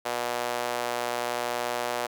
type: tone with high-pass filter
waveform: sawtooth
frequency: 120.8 Hz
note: B2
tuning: 38 cents flat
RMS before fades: -30 dBFS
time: 0.05-2.07 s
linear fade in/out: 10 ms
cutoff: 620 Hz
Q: 1.6
effects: none